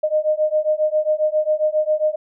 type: beating tone pair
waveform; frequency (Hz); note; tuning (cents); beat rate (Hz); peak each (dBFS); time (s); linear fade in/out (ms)
sine; 611 / 618.4; D#5 / D#5; -32 / -11; 7.4; -19; 0.03-2.16; 10
effects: none